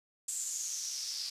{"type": "noise with band-pass filter sweep", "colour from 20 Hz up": "white", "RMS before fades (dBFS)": -38, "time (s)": [0.28, 1.3], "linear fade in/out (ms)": 5, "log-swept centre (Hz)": [7700, 4800], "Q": 6.6, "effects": ["resampled to 32000 Hz"]}